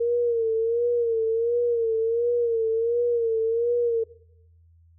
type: tone with vibrato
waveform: sine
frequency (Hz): 463.2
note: A#4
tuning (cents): -11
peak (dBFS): -20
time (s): 0-4.04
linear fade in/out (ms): 10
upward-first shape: sine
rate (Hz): 1.4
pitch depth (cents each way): 66
effects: noise-tail reverb RT60 0.8 s tail -21 dB re dry + added 83 Hz sine -53 dBFS peak until 4.98 s